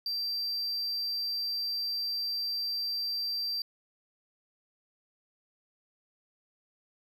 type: tone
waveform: triangle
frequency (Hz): 4700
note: D8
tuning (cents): +1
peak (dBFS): -29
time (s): 0.06-3.62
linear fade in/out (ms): 2
effects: none